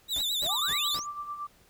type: tone with vibrato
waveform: 40% pulse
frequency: 3710 Hz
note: A#7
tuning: 9 cents flat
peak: -26 dBFS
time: 0.08-0.99 s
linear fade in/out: 50 ms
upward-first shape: sine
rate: 9.2 Hz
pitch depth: 110 cents each way
type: noise bursts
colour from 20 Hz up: pink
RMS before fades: -42 dBFS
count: 4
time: 0.16-0.994 s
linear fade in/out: 0 ms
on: 51 ms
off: 210 ms
type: exponential sweep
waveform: sine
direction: up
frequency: 530 to 7459 Hz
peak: -34 dBFS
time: 0.41-1.07 s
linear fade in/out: 50 ms
type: tone with tremolo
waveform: sine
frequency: 1174.7 Hz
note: D6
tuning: in tune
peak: -32 dBFS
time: 0.49-1.47 s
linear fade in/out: 5 ms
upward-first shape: sine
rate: 8.8 Hz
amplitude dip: 60%
effects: pink hiss -61 dBFS RMS until 1.69 s